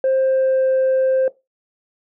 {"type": "tone with pitch glide", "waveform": "sine", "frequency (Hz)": [528, 524.4], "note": ["C5", "C5"], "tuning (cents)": [16, 4], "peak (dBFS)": -12, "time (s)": [0.04, 1.28], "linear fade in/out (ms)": 2, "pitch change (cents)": -12, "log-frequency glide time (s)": [0.17, 0.69], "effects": ["noise-tail reverb RT60 0.2 s tail -18 dB re dry", "tanh soft clip ceiling -12 dBFS"]}